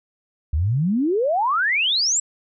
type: exponential sweep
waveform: sine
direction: up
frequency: 69.3 to 7902 Hz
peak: -17 dBFS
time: 0.53-2.2 s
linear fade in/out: 5 ms
effects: none